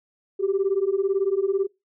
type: beating tone pair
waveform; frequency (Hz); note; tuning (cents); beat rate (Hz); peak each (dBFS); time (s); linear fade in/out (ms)
sine; 380.5 / 398.5; F#4 / G4; +48 / +28; 18; -22; 0.39-1.67; 20
effects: noise-tail reverb RT60 0.2 s tail -23 dB re dry + tanh soft clip ceiling -14 dBFS